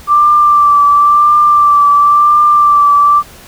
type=tone with vibrato; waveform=sine; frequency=1174.7 Hz; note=D6; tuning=in tune; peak=-4 dBFS; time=0.07-3.23 s; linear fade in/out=50 ms; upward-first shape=triangle; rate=0.96 Hz; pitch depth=30 cents each way; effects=pink hiss -36 dBFS RMS until 3.47 s